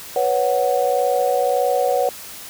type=chord; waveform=sine; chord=B suspended second; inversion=none; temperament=just; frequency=493.9 / 555.6 / 740.8 Hz; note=B4 / C#5 / F#5; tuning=0 / +4 / +2 cents; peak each=-20 dBFS; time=0.16-2.09 s; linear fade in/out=2 ms; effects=white hiss -36 dBFS RMS until 2.49 s